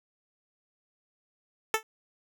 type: tone with exponential decay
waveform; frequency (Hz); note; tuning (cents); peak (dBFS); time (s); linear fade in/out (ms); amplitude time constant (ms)
10% pulse; 440; A4; 0; -11; 1.74-1.83; 1; 19
effects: none